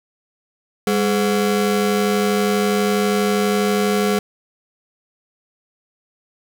35% pulse ring-modulated tone, 310.3 Hz, D#4, 5 cents flat, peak -11 dBFS, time 0.87-4.19 s, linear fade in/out 2 ms, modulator 109 Hz, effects none

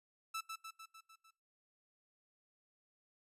sawtooth tone with echo, 1318 Hz, E6, 1 cent flat, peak -35 dBFS, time 0.34-0.41 s, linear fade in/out 10 ms, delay 150 ms, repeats 6, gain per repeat -4 dB, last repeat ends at 1.31 s, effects noise-tail reverb RT60 0.3 s tail -21 dB re dry + resampled to 32000 Hz

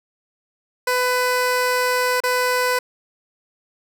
15% pulse tone with dropouts, 500 Hz, B4, 21 cents sharp, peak -11 dBFS, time 0.87-2.79 s, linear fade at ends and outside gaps 5 ms, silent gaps 2.204-2.236 s, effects none

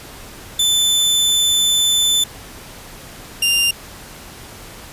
sawtooth tone pair in turn, 3520 / 2794 Hz, A7 / F7, 0 / 0 cents, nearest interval major third, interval 400 cents, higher first, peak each -10 dBFS, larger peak neither, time 0.59-2.24 / 3.42-3.71 s, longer first, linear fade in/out 5 ms, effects pink hiss -37 dBFS RMS until 4.92 s + resampled to 32000 Hz

